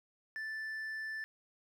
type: tone with hard clipping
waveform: sine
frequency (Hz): 1760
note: A6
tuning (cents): 0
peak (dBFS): -39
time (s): 0.36-1.24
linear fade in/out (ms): 0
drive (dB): 3
effects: none